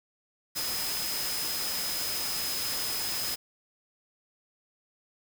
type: tone in noise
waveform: sine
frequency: 5070 Hz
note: D#8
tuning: 32 cents sharp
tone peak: -34 dBFS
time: 0.55-3.36 s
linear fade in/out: 20 ms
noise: white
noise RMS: -33 dBFS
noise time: 0.55-3.36 s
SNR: -4 dB
effects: none